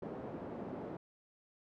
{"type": "band-pass noise", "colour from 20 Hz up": "pink", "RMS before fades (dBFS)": -44, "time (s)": [0.02, 0.97], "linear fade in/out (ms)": 5, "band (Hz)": [210, 590], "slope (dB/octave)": 12, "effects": []}